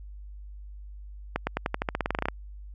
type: accelerating click train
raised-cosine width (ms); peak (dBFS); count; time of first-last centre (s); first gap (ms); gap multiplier
0.5; -11; 16; 1.36-2.285; 110; 0.91
effects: added 50 Hz sine -40 dBFS peak until 2.74 s